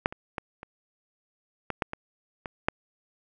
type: clicks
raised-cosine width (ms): 0.5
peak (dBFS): -7 / -23 / -16 / -25 / -14 / -10 / -18 / -19 / -7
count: 9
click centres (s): 0.059 / 0.125 / 0.382 / 0.631 / 1.703 / 1.822 / 1.934 / 2.458 / 2.685
effects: none